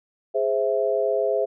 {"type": "chord", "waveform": "sine", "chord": "Ab augmented", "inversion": "none", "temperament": "equal", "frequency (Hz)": [415.3, 523.3, 659.3], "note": ["Ab4", "C5", "E5"], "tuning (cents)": [0, 0, 0], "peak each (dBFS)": -24, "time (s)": [0.34, 1.46], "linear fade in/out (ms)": 20, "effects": []}